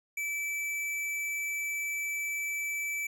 square tone, 2313 Hz, D7, 27 cents flat, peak -32 dBFS, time 0.17-3.07 s, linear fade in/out 5 ms, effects none

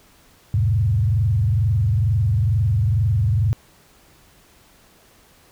sine tone with frequency modulation, 104.6 Hz, G#2, 13 cents sharp, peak -15 dBFS, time 0.54-3.53 s, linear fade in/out 0 ms, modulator 22.2 Hz, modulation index 1, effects pink hiss -53 dBFS RMS until 5.51 s

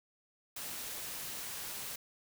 white noise, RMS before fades -42 dBFS, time 0.56-1.96 s, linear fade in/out 5 ms, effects none

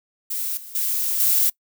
violet noise with level steps, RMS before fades -26 / -39 / -23 / -18 dBFS, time 0.3-1.5 s, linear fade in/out 10 ms, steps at 0.57 / 0.75 / 1.2 s, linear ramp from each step 2 ms, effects noise-tail reverb RT60 0.1 s tail -24 dB re dry

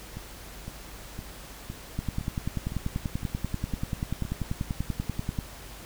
two click trains, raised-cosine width 5 ms, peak -23 / -16 dBFS, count 9 / 36, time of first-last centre 0.17-4.252 / 1.99-5.388 s, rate 1.96 / 10.3 Hz, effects added 50 Hz sine -47 dBFS peak until 5.85 s + pink hiss -45 dBFS RMS until 5.85 s

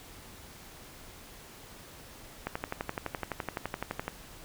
click train, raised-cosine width 0.5 ms, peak -17 dBFS, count 20, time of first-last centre 2.47-4.08 s, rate 11.8 Hz, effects pink hiss -50 dBFS RMS until 4.44 s

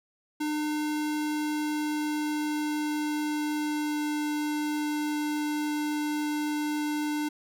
square tone with pitch glide, 302 to 299.4 Hz, D4 to D4, +48 to +33 cents, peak -28 dBFS, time 0.4-7.29 s, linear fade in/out 10 ms, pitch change -15 cents, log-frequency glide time 1.11-5.07 s, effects none

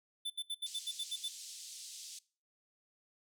square tone bursts, 3520 Hz, A7, in tune, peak -36 dBFS, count 9, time 0.25-1.286 s, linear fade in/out 10 ms, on 52 ms, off 71 ms
white band-pass noise, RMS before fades -49 dBFS, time 0.66-2.19 s, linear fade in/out 5 ms, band 3500 to 8600 Hz, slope 24 dB/octave
effects noise-tail reverb RT60 0.4 s tail -22 dB re dry

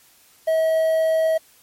triangle tone with quantisation, 642 Hz, E5, 46 cents flat, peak -14 dBFS, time 0.47-1.38 s, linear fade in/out 10 ms, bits 7, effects white hiss -54 dBFS RMS until 1.62 s + MP3 64 kbps

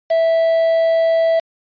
triangle tone with quantisation, 657 Hz, E5, 6 cents flat, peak -10 dBFS, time 0.1-1.4 s, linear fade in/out 10 ms, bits 5, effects resampled to 11025 Hz

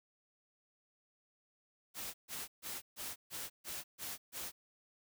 white noise bursts, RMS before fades -43 dBFS, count 8, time 1.94-4.52 s, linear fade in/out 50 ms, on 200 ms, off 140 ms, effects none

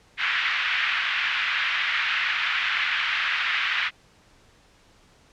pink band-pass noise, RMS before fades -25 dBFS, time 0.17-3.91 s, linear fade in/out 50 ms, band 1500 to 3000 Hz, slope 24 dB/octave, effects pink hiss -57 dBFS RMS until 5.32 s + low-pass 7000 Hz 12 dB/octave

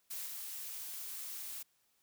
blue noise with level steps, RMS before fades -42 / -44 dBFS, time 0.1-1.63 s, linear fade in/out 10 ms, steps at 0.26 s, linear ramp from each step 2 ms, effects white hiss -75 dBFS RMS until 2.02 s

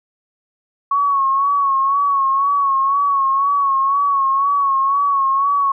sine tone with vibrato, 1107 Hz, C#6, 3 cents flat, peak -13 dBFS, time 0.91-5.72 s, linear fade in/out 5 ms, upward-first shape sine, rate 2 Hz, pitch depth 49 cents each way, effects none

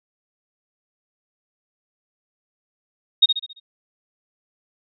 sine tone with echo, 3729 Hz, A#7, in tune, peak -8 dBFS, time 3.22-3.26 s, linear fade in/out 10 ms, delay 68 ms, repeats 5, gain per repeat -7 dB, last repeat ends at 3.6 s, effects none

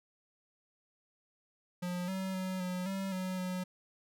square tone with pitch steps, 178.4 / 189.8 / 186.8 / 181.7 / 193.5 / 185.5 / 183.2 Hz, F3 / F#3 / F#3 / F#3 / G3 / F#3 / F#3, +37 / +44 / +17 / -31 / -22 / +5 / -17 cents, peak -35 dBFS, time 1.82-3.64 s, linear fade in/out 10 ms, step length 260 ms, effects none

